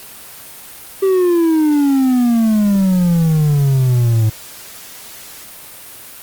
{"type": "exponential sweep", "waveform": "triangle", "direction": "down", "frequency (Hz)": [391.2, 107.8], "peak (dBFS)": -8, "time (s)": [1.02, 4.3], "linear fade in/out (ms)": 10, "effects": ["white hiss -35 dBFS RMS until 6.22 s", "Opus 32 kbps"]}